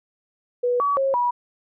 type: tone with pitch steps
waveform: sine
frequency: 489.6 / 1137 / 541 / 971 Hz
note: B4 / C#6 / C#5 / B5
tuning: -15 / +44 / -42 / -30 cents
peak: -18 dBFS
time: 0.63-1.31 s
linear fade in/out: 10 ms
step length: 170 ms
effects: none